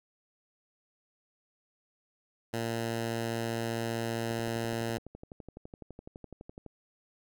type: tone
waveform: 10% pulse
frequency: 115.2 Hz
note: A#2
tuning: 20 cents flat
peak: -23 dBFS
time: 2.53-4.98 s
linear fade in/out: 10 ms
type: click train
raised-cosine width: 2 ms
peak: -31 dBFS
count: 29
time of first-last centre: 4.31-6.663 s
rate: 11.9 Hz
effects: none